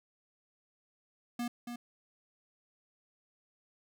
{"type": "tone with echo", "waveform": "square", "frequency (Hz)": 239.9, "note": "A#3", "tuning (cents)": 50, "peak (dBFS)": -34, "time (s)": [1.39, 1.48], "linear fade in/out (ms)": 5, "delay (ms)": 280, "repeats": 1, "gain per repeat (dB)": -6, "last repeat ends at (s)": 1.76, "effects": []}